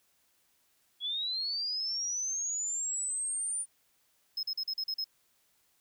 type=linear sweep; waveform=sine; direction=up; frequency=3322 to 9340 Hz; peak=-31 dBFS; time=1-3.66 s; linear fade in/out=50 ms
type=tone bursts; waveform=triangle; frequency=5150 Hz; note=E8; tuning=41 cents flat; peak=-30 dBFS; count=7; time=4.37-5.043 s; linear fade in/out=5 ms; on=61 ms; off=41 ms
effects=white hiss -71 dBFS RMS until 5.8 s